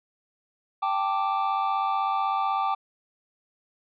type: chord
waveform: triangle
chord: G suspended second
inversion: none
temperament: equal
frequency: 784 / 880 / 1174.7 Hz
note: G5 / A5 / D6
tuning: 0 / 0 / 0 cents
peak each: -25 / -28 / -25 dBFS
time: 0.82-2.75 s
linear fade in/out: 10 ms
effects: resampled to 11025 Hz